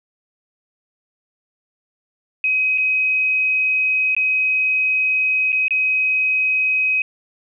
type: tone with dropouts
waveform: sine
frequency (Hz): 2529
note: D#7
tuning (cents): +28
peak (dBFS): -15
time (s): 2.44-7.02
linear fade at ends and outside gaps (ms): 2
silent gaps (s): 2.777-2.781 / 4.149-4.165 / 5.521-5.527 / 5.682-5.707
effects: none